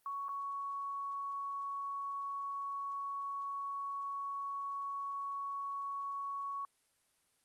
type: tone with dropouts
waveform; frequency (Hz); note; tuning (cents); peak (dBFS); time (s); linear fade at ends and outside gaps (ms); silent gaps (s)
sine; 1115; C#6; +10; -37; 0.06-6.65; 1; 0.284-0.291
effects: white hiss -74 dBFS RMS until 7.44 s + Opus 32 kbps